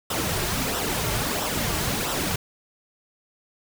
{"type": "noise with flanger", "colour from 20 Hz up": "pink", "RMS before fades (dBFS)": -26, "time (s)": [0.1, 2.36], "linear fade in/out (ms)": 5, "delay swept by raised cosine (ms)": [0.44, 4.04], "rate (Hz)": 1.5, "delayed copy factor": -0.6, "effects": []}